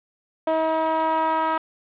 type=tone with band-pass filter sweep; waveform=sawtooth; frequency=319.4 Hz; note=D#4; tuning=45 cents sharp; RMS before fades=-22 dBFS; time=0.47-1.58 s; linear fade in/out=5 ms; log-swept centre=730 to 1100 Hz; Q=3.4; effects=resampled to 8000 Hz + 7-bit